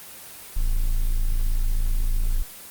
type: tone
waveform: triangle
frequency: 27.88 Hz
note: A0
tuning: 24 cents sharp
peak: -16 dBFS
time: 0.56-2.43 s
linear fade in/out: 10 ms
effects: white hiss -41 dBFS RMS until 2.7 s + Opus 24 kbps